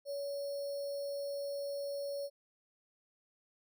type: tone with sample-and-hold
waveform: sine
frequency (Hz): 564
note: C#5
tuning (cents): +30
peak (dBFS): -36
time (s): 0.05-2.3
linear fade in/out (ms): 50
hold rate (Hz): 4900
effects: none